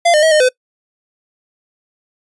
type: tone with pitch steps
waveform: square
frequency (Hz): 688 / 606 / 639 / 611 / 507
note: F5 / D#5 / D#5 / D#5 / B4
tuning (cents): -26 / -46 / +46 / -32 / +45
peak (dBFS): -9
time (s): 0.05-0.49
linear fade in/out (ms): 10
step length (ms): 88
effects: noise-tail reverb RT60 0.1 s tail -23 dB re dry + resampled to 24000 Hz